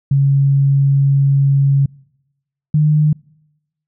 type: tone pair in turn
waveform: sine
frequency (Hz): 138.59 / 151.55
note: C#3 / D#3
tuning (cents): 0 / -45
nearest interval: major second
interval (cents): 155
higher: second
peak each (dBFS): -9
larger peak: neither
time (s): 0.11-1.86 / 2.74-3.13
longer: first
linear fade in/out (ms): 5
effects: noise-tail reverb RT60 0.9 s tail -26 dB re dry